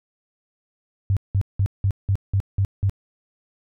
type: tone bursts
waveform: sine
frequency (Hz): 98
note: G2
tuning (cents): 0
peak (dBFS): -16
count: 8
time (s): 1.1-2.896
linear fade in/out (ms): 0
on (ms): 67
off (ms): 180
effects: none